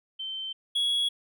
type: tone pair in turn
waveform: sine / triangle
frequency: 3100 / 3344 Hz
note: G7 / G#7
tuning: -20 / +11 cents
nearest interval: minor second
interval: 131 cents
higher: second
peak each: -32 / -22 dBFS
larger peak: second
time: 0.19-0.53 / 0.75-1.09 s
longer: neither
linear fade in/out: 10 ms
effects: none

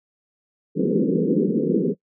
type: band-pass noise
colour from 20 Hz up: pink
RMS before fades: -20 dBFS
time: 0.75-1.95 s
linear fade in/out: 50 ms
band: 160 to 490 Hz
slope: 96 dB/octave
effects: noise-tail reverb RT60 0.1 s tail -22 dB re dry

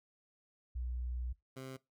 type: tone pair in turn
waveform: sine / 15% pulse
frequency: 61.3 / 131.7 Hz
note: B1 / C3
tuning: -12 / +12 cents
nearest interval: octave + minor second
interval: 1324 cents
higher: second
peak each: -36 / -38 dBFS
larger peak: first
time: 0.75-1.33 / 1.56-1.77 s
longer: first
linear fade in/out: 10 ms
effects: noise-tail reverb RT60 0.2 s tail -20 dB re dry

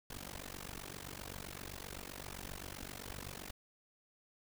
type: noise with amplitude modulation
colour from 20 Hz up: pink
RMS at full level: -43 dBFS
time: 0.1-3.51 s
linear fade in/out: 5 ms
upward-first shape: sine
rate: 47.7 Hz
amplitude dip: 100%
effects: none

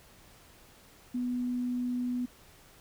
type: tone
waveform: sine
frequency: 246.9 Hz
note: B3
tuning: in tune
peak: -29 dBFS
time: 1.14-2.26 s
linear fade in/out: 10 ms
effects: pink hiss -57 dBFS RMS until 2.8 s

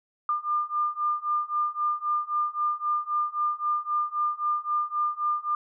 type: beating tone pair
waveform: sine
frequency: 1200 / 1203.8 Hz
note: D6 / D6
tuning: +37 / +42 cents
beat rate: 3.8 Hz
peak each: -28 / -27 dBFS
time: 0.29-5.55 s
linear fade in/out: 2 ms
effects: none

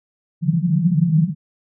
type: band-pass noise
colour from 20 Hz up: white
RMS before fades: -17 dBFS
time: 0.41-1.35 s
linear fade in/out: 50 ms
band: 150 to 180 Hz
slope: 96 dB/octave
effects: none

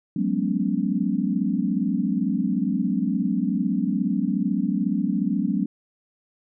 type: tone cluster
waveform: sine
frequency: 176.9 / 194.3 / 216.6 / 250.8 / 284.8 Hz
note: F3 / G3 / A3 / B3 / C#4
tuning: +23 / -15 / -27 / +27 / +47 cents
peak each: -29 / -25 / -27 / -27 / -28 dBFS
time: 0.16-5.66 s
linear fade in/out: 5 ms
effects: none

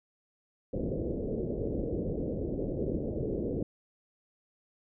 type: low-pass noise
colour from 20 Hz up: white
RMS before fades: -33 dBFS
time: 0.73-3.63 s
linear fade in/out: 5 ms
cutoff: 520 Hz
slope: 48 dB/octave
effects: none

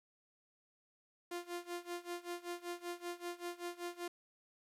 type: tone with tremolo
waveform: sawtooth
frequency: 349.2 Hz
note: F4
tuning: in tune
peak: -35 dBFS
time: 1.31-4.08 s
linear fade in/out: 5 ms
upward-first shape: sine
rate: 5.2 Hz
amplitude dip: 90%
effects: resampled to 32000 Hz + 11-bit

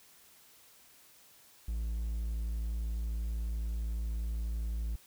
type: tone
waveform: triangle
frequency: 56 Hz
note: A1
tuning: 31 cents sharp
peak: -30 dBFS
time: 1.68-4.96 s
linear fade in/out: 5 ms
effects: white hiss -60 dBFS RMS until 5.06 s

